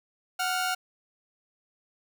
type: tone pair together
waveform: sawtooth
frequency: 740 / 1396.9 Hz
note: F#5 / F6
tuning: 0 / 0 cents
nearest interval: major seventh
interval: 1100 cents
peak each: -25 / -26 dBFS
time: 0.39-0.75 s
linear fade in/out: 10 ms
effects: none